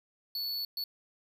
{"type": "tone bursts at uneven times", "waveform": "square", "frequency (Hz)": 4435, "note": "C#8", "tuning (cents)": 0, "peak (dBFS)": -33, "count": 2, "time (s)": [[0.35, 0.65], [0.77, 0.84]], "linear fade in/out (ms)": 2, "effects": ["10-bit"]}